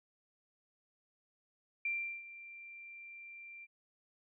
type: tone with ADSR envelope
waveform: sine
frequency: 2364 Hz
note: D7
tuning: 11 cents sharp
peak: -32 dBFS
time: 1.85-3.67 s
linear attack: 4 ms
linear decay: 370 ms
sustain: -16 dB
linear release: 35 ms
effects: none